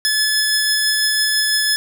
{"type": "tone pair together", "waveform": "sawtooth", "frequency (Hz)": [1719, 5151], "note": ["A6", "E8"], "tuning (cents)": [-41, -41], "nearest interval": "octave + perfect fifth", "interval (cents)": 1900, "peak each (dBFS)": -15, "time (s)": [0.05, 1.76], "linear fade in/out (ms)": 0, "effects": []}